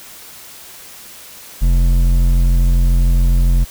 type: tone with hard clipping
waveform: sine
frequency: 43.62 Hz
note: F1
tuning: 1 cent flat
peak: -11 dBFS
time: 1.61-3.65 s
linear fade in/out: 20 ms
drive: 9 dB
effects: white hiss -37 dBFS RMS until 3.7 s